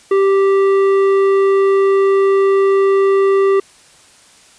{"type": "tone with tanh clipping", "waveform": "sine", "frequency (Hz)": 391.1, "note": "G4", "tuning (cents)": -4, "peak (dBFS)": -11, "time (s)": [0.11, 3.6], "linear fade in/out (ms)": 5, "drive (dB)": 11, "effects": ["white hiss -46 dBFS RMS until 4.58 s", "resampled to 22050 Hz"]}